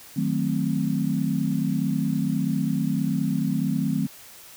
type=chord; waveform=sine; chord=D# diminished seventh; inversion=none; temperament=equal; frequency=155.56 / 185 / 220 / 261.6 Hz; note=D#3 / F#3 / A3 / C4; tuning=0 / 0 / 0 / 0 cents; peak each=-27 dBFS; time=0.16-4.07 s; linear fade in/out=10 ms; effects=white hiss -46 dBFS RMS until 4.56 s